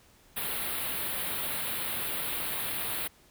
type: band-stop noise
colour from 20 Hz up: white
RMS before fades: -33 dBFS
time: 0.36-3.08 s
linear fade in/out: 10 ms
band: 4100 to 9400 Hz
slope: 48 dB/octave
effects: pink hiss -60 dBFS RMS until 3.3 s